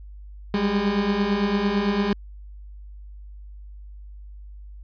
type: beating tone pair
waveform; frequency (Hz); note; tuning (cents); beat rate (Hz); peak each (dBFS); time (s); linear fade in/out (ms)
30% pulse; 196 / 204.9; G3 / G#3; 0 / -23; 8.9; -23 / -19; 0.54-2.13; 2
effects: added 50 Hz sine -38 dBFS peak until 4.83 s + resampled to 11025 Hz